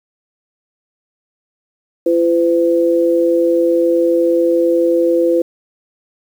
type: tone pair together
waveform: sine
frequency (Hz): 339.3 / 508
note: F4 / B4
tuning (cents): -50 / +49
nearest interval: perfect fifth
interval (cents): 699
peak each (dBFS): -13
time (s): 2.06-5.42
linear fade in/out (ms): 5
effects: 7-bit